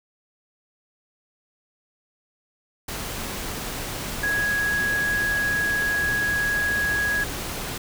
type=tone in noise; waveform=sine; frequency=1661.2 Hz; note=G#6; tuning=in tune; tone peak=-21 dBFS; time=4.23-7.24 s; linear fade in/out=5 ms; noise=pink; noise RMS=-31 dBFS; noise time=2.88-7.78 s; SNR=+7 dB; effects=none